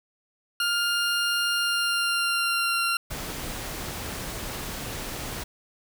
20% pulse tone with pitch glide, 1406 to 1379.5 Hz, F6 to F6, +11 to -22 cents, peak -18 dBFS, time 0.6-2.97 s, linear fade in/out 2 ms, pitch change -33 cents, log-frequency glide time 1.55-2.82 s
pink noise, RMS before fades -34 dBFS, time 3.1-5.44 s, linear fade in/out 10 ms
effects none

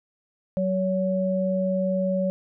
sine tone pair together, 187.8 / 562.8 Hz, F#3 / C#5, +26 / +26 cents, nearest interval octave + perfect fifth, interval 1900 cents, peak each -24 dBFS, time 0.57-2.3 s, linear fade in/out 0 ms, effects none

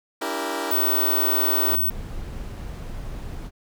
15% pulse chord, E half-diminished seventh, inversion third, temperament equal with one note detuned, 287.3 / 329.6 / 392 / 466.2 Hz, D4 / E4 / G4 / Bb4, -38 / 0 / 0 / 0 cents, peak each -26 / -24 / -25 / -25 dBFS, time 0.21-1.76 s, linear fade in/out 10 ms
sine tone, 15800 Hz, B9, in tune, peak -19 dBFS, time 0.71-1.9 s, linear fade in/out 5 ms
brown noise, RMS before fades -33 dBFS, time 1.65-3.51 s, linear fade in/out 50 ms
effects none

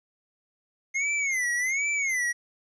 square tone with vibrato, 2112 Hz, C7, 16 cents sharp, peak -25 dBFS, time 0.94-2.33 s, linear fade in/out 20 ms, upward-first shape sine, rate 1.3 Hz, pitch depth 170 cents each way, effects resampled to 22050 Hz + 11-bit

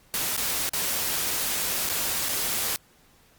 white noise with dropouts, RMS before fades -27 dBFS, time 0.14-2.76 s, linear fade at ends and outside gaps 0 ms, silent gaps 0.365-0.377 / 0.691-0.734 / 1.89-1.897 / 2.286-2.291 s, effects pink hiss -59 dBFS RMS until 3.38 s + Opus 48 kbps

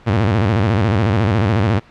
sawtooth tone with vibrato, 104.6 Hz, G#2, 13 cents sharp, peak -9 dBFS, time 0.06-1.8 s, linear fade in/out 20 ms, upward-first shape square, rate 14 Hz, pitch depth 170 cents each way, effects pink hiss -46 dBFS RMS until 1.9 s + low-pass 3000 Hz 12 dB/octave

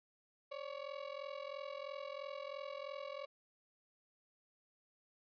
35% pulse ring-modulated tone, 562 Hz, C#5, 24 cents sharp, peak -39 dBFS, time 0.51-3.26 s, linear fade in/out 10 ms, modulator 21.5 Hz, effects resampled to 11025 Hz

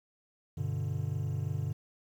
triangle chord, G major, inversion none, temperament equal, 98 / 123.47 / 146.83 Hz, G2 / B2 / D3, 0 / 0 / 0 cents, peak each -33 / -34 / -33 dBFS, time 0.57-1.73 s, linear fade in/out 10 ms, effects 10-bit

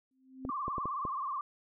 sine tone with exponential growth, 261.6 Hz, C4, in tune, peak -35 dBFS, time 0.11-0.5 s, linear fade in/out 2 ms, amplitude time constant 83 ms
clicks, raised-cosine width 2 ms, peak -25 dBFS, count 5, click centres 0.451 / 0.681 / 0.782 / 0.856 / 1.052 s
sine tone with vibrato, 1116 Hz, C#6, 11 cents sharp, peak -33 dBFS, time 0.49-1.41 s, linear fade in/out 2 ms, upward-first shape sine, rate 19 Hz, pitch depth 120 cents each way
effects none

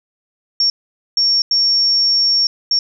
sine tone bursts at uneven times, 5500 Hz, F8, 27 cents flat, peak -11 dBFS, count 4, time 0.6-0.7 / 1.17-1.42 / 1.51-2.47 / 2.71-2.79 s, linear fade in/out 2 ms, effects none

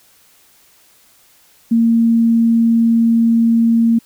sine tone, 229.9 Hz, A#3, 24 cents flat, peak -9 dBFS, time 1.71-3.99 s, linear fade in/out 10 ms, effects white hiss -51 dBFS RMS until 4.05 s

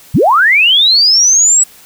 sine linear sweep, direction up, 77.78 to 7902 Hz, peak -5 dBFS, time 0.14-1.64 s, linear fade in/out 10 ms, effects white hiss -40 dBFS RMS until 1.85 s

